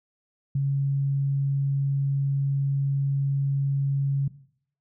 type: tone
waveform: sine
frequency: 138.59 Hz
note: C#3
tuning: in tune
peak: -21 dBFS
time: 0.55-4.28 s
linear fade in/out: 5 ms
effects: noise-tail reverb RT60 0.6 s tail -17 dB re dry